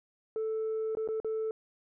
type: tone with dropouts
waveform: sine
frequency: 440 Hz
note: A4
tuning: in tune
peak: -28 dBFS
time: 0.36-1.51 s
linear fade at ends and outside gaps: 1 ms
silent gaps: 0.951-0.971 / 1.076-1.087 / 1.201-1.246 s
effects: tanh soft clip ceiling -28 dBFS